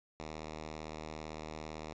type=tone; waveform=5% pulse; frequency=77.8 Hz; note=D#2; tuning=in tune; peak=-31 dBFS; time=0.2-1.93 s; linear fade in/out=0 ms; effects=resampled to 16000 Hz